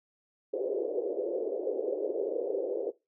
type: band-pass noise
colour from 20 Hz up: white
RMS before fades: -32 dBFS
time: 0.53-2.91 s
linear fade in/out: 10 ms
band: 370 to 520 Hz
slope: 48 dB/octave
effects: noise-tail reverb RT60 0.2 s tail -17 dB re dry